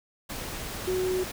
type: tone in noise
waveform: sine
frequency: 369.9 Hz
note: F#4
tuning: in tune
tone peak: -25 dBFS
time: 0.87-1.24 s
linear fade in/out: 10 ms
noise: pink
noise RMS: -36 dBFS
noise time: 0.29-1.32 s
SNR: +8 dB
effects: none